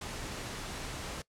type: noise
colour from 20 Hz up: pink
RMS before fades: -40 dBFS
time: 0.01-1.22 s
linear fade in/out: 5 ms
effects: noise-tail reverb RT60 0.1 s tail -20 dB re dry + low-pass 9000 Hz 12 dB/octave